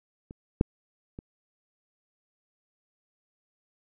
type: clicks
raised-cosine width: 3 ms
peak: -29 / -7 / -26 dBFS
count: 3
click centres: 0.309 / 0.611 / 1.189 s
effects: none